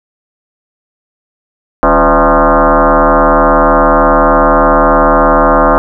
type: tone with frequency modulation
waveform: sine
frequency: 277.2 Hz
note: C#4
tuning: in tune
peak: -4 dBFS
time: 1.83-5.78 s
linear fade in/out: 0 ms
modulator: 157 Hz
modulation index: 6.9
effects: none